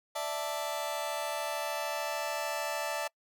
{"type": "chord", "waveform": "sawtooth", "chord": "D suspended second", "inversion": "none", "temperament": "just", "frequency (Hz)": [587.3, 660.7, 881], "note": ["D5", "E5", "A5"], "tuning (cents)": [0, 4, 2], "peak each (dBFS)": -33, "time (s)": [0.15, 3.08], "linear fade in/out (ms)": 10, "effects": ["noise-tail reverb RT60 0.1 s tail -26 dB re dry"]}